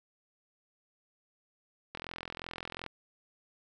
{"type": "click train", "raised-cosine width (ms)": 0.3, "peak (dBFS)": -23, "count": 40, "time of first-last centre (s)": [1.95, 2.863], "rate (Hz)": 42.7, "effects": []}